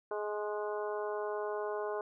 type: harmonic tone with a mistuned harmonic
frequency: 209.7 Hz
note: G#3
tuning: 17 cents sharp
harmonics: 2 / 3 / 4 / 5 / 6 / 7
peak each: -36 / -40 / -43 / -43 / -50 / -48 dBFS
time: 0.11-2.01 s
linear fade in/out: 2 ms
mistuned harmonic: 6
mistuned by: -35 cents
effects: none